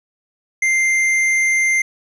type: tone with hard clipping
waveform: sine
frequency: 2093 Hz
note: C7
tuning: in tune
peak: -15 dBFS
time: 0.62-1.82 s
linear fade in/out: 5 ms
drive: 8 dB
effects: none